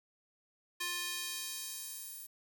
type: tone with high-pass filter sweep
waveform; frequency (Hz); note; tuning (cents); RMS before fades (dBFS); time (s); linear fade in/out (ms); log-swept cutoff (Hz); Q
square; 351.8; F4; +13; -41; 0.8-2.27; 10; 1800 to 12000; 0.71
effects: none